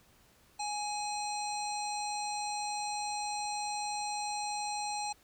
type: harmonic tone with a mistuned harmonic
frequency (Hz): 830.6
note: G#5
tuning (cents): 0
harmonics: 1 / 3 / 5 / 7 / 9 / 10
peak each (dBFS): -35 / -44 / -42 / -46 / -45 / -49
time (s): 0.59-5.13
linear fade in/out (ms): 10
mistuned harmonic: 3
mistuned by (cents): +27
effects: pink hiss -64 dBFS RMS until 5.23 s